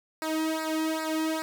sawtooth tone with flanger, 316.7 Hz, D#4, 31 cents sharp, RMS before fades -29 dBFS, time 0.22-1.42 s, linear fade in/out 0 ms, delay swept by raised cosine 0.31 to 1.41 ms, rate 2.5 Hz, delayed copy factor -1, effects none

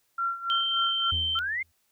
sine tone with tremolo, 1369 Hz, F6, 35 cents flat, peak -24 dBFS, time 0.18-1.11 s, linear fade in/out 5 ms, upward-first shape sine, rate 3.5 Hz, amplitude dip 80%
sine tone with pitch glide, 3132 to 3112 Hz, G7 to G7, -2 to -13 cents, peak -25 dBFS, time 0.5-1.39 s, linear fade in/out 0 ms, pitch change -11 cents, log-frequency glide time 0.74-1.23 s
triangle tone with exponential decay, 82.41 Hz, E2, in tune, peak -26 dBFS, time 1.12-1.72 s, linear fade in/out 5 ms, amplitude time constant 130 ms
sine exponential sweep, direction up, 1300 to 2165 Hz, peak -27 dBFS, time 1.35-1.63 s, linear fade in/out 10 ms
effects white hiss -71 dBFS RMS until 1.91 s

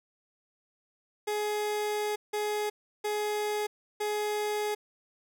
30% pulse tone bursts at uneven times, 419.8 Hz, G#4, 19 cents sharp, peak -26 dBFS, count 4, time 1.27-2.16 / 2.33-2.7 / 3.04-3.67 / 4-4.75 s, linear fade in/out 10 ms, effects none

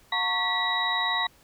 sine tone cluster, 720 / 909 / 1111 / 1948 / 3834 Hz, F#5 / A#5 / C#6 / B6 / A#7, -47 / -44 / +4 / -24 / +48 cents, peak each -35 / -31 / -31 / -28 / -28 dBFS, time 0.12-1.27 s, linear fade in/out 5 ms, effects pink hiss -58 dBFS RMS until 1.43 s

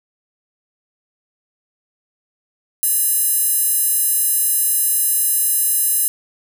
square tone with high-pass filter, 572 Hz, D5, 46 cents flat, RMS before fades -17 dBFS, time 2.83-6.08 s, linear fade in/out 0 ms, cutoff 11000 Hz, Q 2.8, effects none

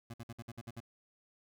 25% pulse tone bursts, 116.2 Hz, A#2, 5 cents flat, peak -39 dBFS, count 8, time 0.1-0.803 s, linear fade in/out 5 ms, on 38 ms, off 57 ms, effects none

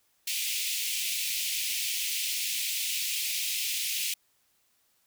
pink high-pass noise, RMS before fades -31 dBFS, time 0.27-4.14 s, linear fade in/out 5 ms, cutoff 2300 Hz, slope 48 dB/octave, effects white hiss -70 dBFS RMS until 5.06 s

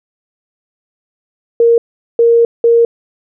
sine tone bursts at uneven times, 466.2 Hz, A#4, in tune, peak -5 dBFS, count 3, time 1.6-1.78 / 2.19-2.45 / 2.64-2.85 s, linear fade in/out 2 ms, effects none

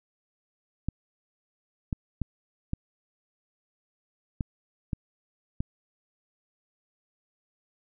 clicks, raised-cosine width 5 ms, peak -16 dBFS, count 7, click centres 0.886 / 1.928 / 2.217 / 2.734 / 4.408 / 4.932 / 5.605 s, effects none

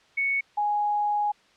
sine tone pair in turn, 2217 / 830.4 Hz, C#7 / G#5, 0 / 0 cents, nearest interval octave + perfect fourth, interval 1700 cents, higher first, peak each -22 dBFS, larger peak neither, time 0.17-0.41 / 0.57-1.32 s, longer second, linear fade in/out 10 ms, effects white hiss -59 dBFS RMS until 1.56 s + low-pass 4000 Hz 12 dB/octave

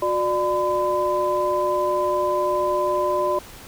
sine tone cluster, 363.2 / 595 / 1011 Hz, F#4 / D5 / B5, -32 / +22 / +40 cents, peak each -25 / -22 / -23 dBFS, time 0.02-3.39 s, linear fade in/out 5 ms, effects pink hiss -42 dBFS RMS until 3.67 s

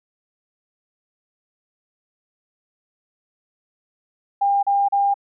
sine tone bursts, 801 Hz, G5, 37 cents sharp, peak -15 dBFS, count 3, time 4.41-5.142 s, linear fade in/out 10 ms, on 220 ms, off 36 ms, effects none

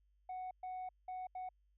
sine tone bursts at uneven times, 740 Hz, F#5, in tune, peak -39 dBFS, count 4, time 0.29-0.51 / 0.63-0.89 / 1.08-1.27 / 1.35-1.49 s, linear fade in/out 5 ms, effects tanh soft clip ceiling -40 dBFS + added 50 Hz sine -70 dBFS peak until 1.77 s

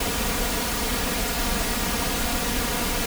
pink noise with comb filter, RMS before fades -25 dBFS, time 0-3.06 s, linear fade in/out 5 ms, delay 4.2 ms, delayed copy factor +0.65, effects none

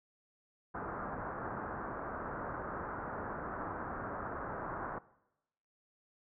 white low-pass noise, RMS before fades -41 dBFS, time 0.74-4.99 s, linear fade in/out 10 ms, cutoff 1500 Hz, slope 48 dB/octave, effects noise-tail reverb RT60 0.9 s tail -20 dB re dry

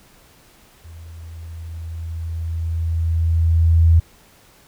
sine tone with level ramp, 82.41 Hz, E2, in tune, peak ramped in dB -36 to -8 dBFS, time 0.84-4 s, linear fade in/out 10 ms, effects pink hiss -51 dBFS RMS until 4.67 s

